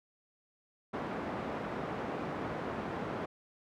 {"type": "band-pass noise", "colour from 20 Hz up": "pink", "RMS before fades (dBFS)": -38, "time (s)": [0.93, 3.26], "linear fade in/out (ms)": 10, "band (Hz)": [170, 1300], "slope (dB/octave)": 12, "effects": []}